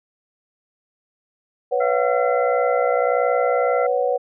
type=chord; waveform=sine; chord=B suspended second; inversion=none; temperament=just; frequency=493.9 / 555.6 / 740.8 Hz; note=B4 / C#5 / F#5; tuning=0 / +4 / +2 cents; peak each=-20 / -22 / -24 dBFS; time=1.71-4.18 s; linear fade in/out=20 ms
type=harmonic tone; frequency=680 Hz; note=F5; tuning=46 cents flat; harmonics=1 / 2 / 3; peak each=-24 / -26 / -32 dBFS; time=1.8-3.87 s; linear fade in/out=10 ms
effects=none